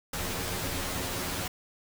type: noise with comb filter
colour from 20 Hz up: pink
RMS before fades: -33 dBFS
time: 0.13-1.48 s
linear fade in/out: 5 ms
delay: 11 ms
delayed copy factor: +1
effects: none